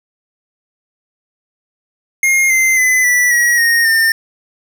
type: tone with pitch steps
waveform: square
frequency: 2135 / 2077 / 2020 / 1964.6 / 1910.9 / 1858.6 / 1807.8 Hz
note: C7 / C7 / B6 / B6 / A#6 / A#6 / A6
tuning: +34 / -13 / +39 / -10 / +42 / -6 / +46 cents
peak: -10 dBFS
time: 2.23-4.12 s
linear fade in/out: 2 ms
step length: 270 ms
effects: none